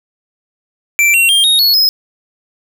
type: tone with pitch steps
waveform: square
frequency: 2343 / 2738 / 3201 / 3741 / 4372 / 5110 Hz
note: D7 / F7 / G7 / A#7 / C#8 / D#8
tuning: -5 / -35 / +36 / +5 / -25 / +45 cents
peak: -8 dBFS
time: 0.99-1.89 s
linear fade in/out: 0 ms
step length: 150 ms
effects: none